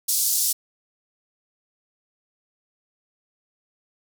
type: band-pass noise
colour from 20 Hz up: white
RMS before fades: -22 dBFS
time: 0.08-0.53 s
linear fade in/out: 10 ms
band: 4800 to 15000 Hz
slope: 24 dB/octave
effects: none

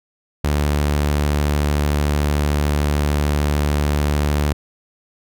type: tone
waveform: sawtooth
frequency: 73.42 Hz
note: D2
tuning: in tune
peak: -12 dBFS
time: 0.44-4.53 s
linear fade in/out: 5 ms
effects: none

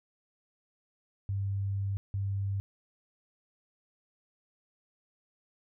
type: tone bursts at uneven times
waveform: sine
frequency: 98.7 Hz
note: G2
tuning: 12 cents sharp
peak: -29 dBFS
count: 2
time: 1.29-1.97 / 2.14-2.6 s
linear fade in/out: 0 ms
effects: none

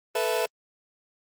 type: chord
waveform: sawtooth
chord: A suspended second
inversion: none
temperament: just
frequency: 440 / 495 / 660 Hz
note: A4 / B4 / E5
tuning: 0 / +4 / +2 cents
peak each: -24 dBFS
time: 0.15-0.46 s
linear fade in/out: 5 ms
effects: Opus 32 kbps

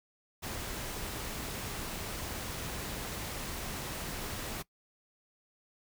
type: noise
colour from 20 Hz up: pink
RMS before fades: -39 dBFS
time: 0.42-4.63 s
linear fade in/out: 20 ms
effects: noise-tail reverb RT60 0.1 s tail -20 dB re dry

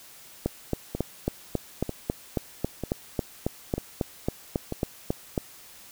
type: two click trains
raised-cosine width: 2 ms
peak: -16 / -11 dBFS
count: 5 / 19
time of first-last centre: 0.95-4.724 / 0.46-5.378 s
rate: 1.06 / 3.66 Hz
effects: white hiss -49 dBFS RMS until 5.91 s

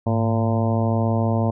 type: harmonic tone with a mistuned harmonic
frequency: 113.9 Hz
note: A#2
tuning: 40 cents flat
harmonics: 1 / 2 / 3 / 4 / 5 / 6 / 7 / 8 / 9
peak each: -20 / -23 / -31 / -31 / -28 / -29 / -36 / -32 / -37 dBFS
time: 0.06-1.51 s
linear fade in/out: 10 ms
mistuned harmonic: 1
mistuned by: -110 cents
effects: none

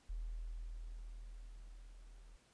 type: tone with level ramp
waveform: sine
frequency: 40.46 Hz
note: E1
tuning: 32 cents flat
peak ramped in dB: -39 to -55 dBFS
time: 0.09-2.37 s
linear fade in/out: 10 ms
effects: pink hiss -70 dBFS RMS until 2.53 s + resampled to 22050 Hz

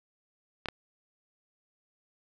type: clicks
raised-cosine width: 0.3 ms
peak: -17 dBFS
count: 2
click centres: 0.658 / 0.686 s
effects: none

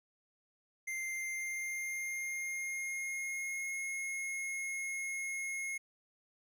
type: tone with pitch glide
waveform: square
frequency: 2094 to 2160 Hz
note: C7 to C#7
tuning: +1 to -45 cents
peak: -37 dBFS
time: 0.87-5.78 s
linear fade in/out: 10 ms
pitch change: +54 cents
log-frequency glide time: 1.06-3.78 s
effects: resampled to 32000 Hz + 12-bit

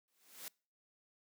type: noise with exponential growth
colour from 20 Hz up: white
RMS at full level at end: -44 dBFS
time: 0.08-0.48 s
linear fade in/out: 0 ms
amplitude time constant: 85 ms
effects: noise-tail reverb RT60 0.4 s tail -26 dB re dry + high-pass 200 Hz 12 dB/octave

